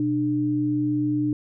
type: tone pair together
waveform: sine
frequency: 126.04 / 299.2 Hz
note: B2 / D4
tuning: +36 / +32 cents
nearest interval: octave + minor third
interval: 1496 cents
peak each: -28 / -21 dBFS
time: 0-1.33 s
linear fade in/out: 2 ms
effects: none